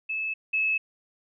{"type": "tone pair in turn", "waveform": "sine", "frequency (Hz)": [2607, 2595], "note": ["E7", "E7"], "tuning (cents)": [-20, -28], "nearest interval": "unison", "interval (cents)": 8, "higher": "first", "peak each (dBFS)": [-27, -22], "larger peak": "second", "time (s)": [[0.09, 0.34], [0.53, 0.78]], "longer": "neither", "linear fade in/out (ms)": 10, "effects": []}